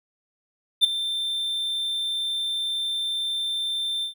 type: tone with ADSR envelope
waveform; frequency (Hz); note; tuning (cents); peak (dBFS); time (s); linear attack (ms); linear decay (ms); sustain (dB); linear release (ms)
triangle; 3569; A7; +24; -9; 0.81-4.14; 31; 11; -14; 110
effects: none